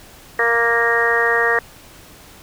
harmonic tone, 233.2 Hz, A#3, 1 cent sharp, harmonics 2 / 3 / 4 / 5 / 6 / 7 / 8, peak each -20 / -25 / -27 / -23 / -28 / -22 / -17 dBFS, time 0.39-1.59 s, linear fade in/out 2 ms, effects pink hiss -43 dBFS RMS until 2.42 s

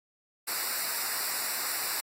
white noise with comb filter, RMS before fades -32 dBFS, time 0.47-2.01 s, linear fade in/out 10 ms, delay 0.31 ms, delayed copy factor -0.95, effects AAC 48 kbps

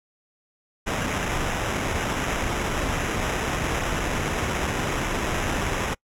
pink noise with sample-and-hold, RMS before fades -26 dBFS, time 0.86-5.95 s, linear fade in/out 20 ms, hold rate 4410 Hz, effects noise-tail reverb RT60 0.1 s tail -26 dB re dry + low-pass 11000 Hz 12 dB/octave

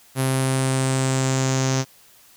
sawtooth tone with low-pass filter sweep, 132.2 Hz, C3, 18 cents sharp, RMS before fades -21 dBFS, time 0.15-1.85 s, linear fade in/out 50 ms, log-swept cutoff 11000 to 6100 Hz, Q 5.3, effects white hiss -52 dBFS RMS until 2.36 s

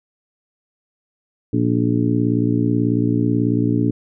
harmonic tone with a mistuned harmonic, 58.27 Hz, A#1, in tune, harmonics 2 / 3 / 4 / 5 / 6 / 7, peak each -20 / -26 / -21 / -19 / -28 / -28 dBFS, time 1.53-3.91 s, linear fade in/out 5 ms, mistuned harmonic 7, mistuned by +67 cents, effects none

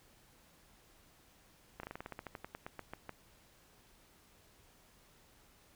slowing click train, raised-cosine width 0.5 ms, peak -28 dBFS, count 17, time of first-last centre 1.8-3.093 s, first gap 33 ms, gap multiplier 1.11, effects pink hiss -65 dBFS RMS until 5.75 s

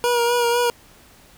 25% pulse tone with vibrato, 477.8 Hz, A#4, 43 cents sharp, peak -13 dBFS, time 0.04-0.7 s, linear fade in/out 0 ms, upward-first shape sine, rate 4 Hz, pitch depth 28 cents each way, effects pink hiss -50 dBFS RMS until 1.37 s

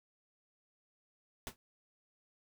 pink noise with exponential decay, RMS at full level -38 dBFS, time 1.47-1.56 s, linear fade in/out 0 ms, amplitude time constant 19 ms, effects none

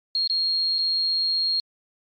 sine tone with dropouts, 4256 Hz, C8, 29 cents sharp, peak -20 dBFS, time 0.15-1.6 s, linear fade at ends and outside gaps 1 ms, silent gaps 0.274-0.298 / 0.784-0.788 s, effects MP3 32 kbps

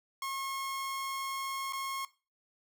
sawtooth tone with dropouts, 1083 Hz, C#6, 41 cents flat, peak -31 dBFS, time 0.22-2.05 s, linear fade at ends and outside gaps 2 ms, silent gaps 1.725-1.732 s, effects noise-tail reverb RT60 0.3 s tail -17 dB re dry

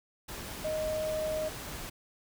sine tone in noise, 622.3 Hz, D#5, in tune, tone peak -30 dBFS, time 0.64-1.49 s, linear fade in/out 10 ms, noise pink, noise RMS -41 dBFS, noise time 0.28-1.9 s, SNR +8 dB, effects none

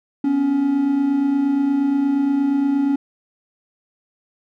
triangle tone pair together, 251.9 / 280.4 Hz, B3 / C#4, +34 / +20 cents, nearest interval major second, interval 186 cents, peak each -23 / -14 dBFS, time 0.24-2.96 s, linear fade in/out 5 ms, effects none

